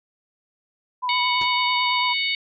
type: tone with vibrato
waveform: sine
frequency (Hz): 987.8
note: B5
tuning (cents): 0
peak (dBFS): -22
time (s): 1.02-2.14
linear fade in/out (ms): 20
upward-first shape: sine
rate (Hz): 9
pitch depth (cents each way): 32
type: harmonic tone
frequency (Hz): 740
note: F#5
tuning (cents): 0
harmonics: 3 / 4 / 5 / 6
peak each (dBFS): -24 / -28 / -27 / -30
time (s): 1.09-2.35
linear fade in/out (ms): 2
type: noise with exponential decay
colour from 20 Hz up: pink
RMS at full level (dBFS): -32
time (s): 1.41-1.52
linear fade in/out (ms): 2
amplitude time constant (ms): 23
effects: resampled to 16000 Hz